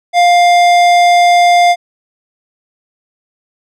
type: tone with tanh clipping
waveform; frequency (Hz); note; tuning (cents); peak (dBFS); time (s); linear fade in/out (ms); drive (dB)
sine; 702; F5; +9; -7; 0.13-1.76; 50; 17
effects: none